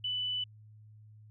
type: tone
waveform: sine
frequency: 2987 Hz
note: F#7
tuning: 16 cents sharp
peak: -31 dBFS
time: 0.04-0.44 s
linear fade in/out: 5 ms
effects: added 107 Hz sine -52 dBFS peak until 1.3 s